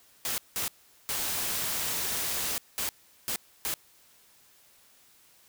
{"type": "noise bursts at uneven times", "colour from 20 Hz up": "white", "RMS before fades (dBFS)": -31, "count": 6, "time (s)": [[0.25, 0.38], [0.56, 0.68], [1.09, 2.58], [2.78, 2.89], [3.28, 3.36], [3.65, 3.74]], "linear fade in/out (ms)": 0, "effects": ["white hiss -60 dBFS RMS until 5.48 s"]}